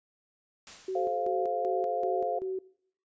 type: noise with exponential decay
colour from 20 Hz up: white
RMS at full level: -44 dBFS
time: 0.67-1.46 s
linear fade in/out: 1 ms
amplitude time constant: 170 ms
type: tone with tremolo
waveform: sine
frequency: 377.3 Hz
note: F#4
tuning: 34 cents sharp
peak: -30 dBFS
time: 0.88-2.59 s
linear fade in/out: 5 ms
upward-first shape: square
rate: 2.6 Hz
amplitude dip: 70%
type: chord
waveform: sine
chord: F major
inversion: first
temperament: equal with one note detuned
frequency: 431.4 / 523.3 / 698.5 Hz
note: A4 / C5 / F5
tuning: -34 / 0 / 0 cents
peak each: -35 / -33 / -30 dBFS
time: 0.95-2.39 s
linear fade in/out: 5 ms
effects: noise-tail reverb RT60 0.6 s tail -20 dB re dry + resampled to 16000 Hz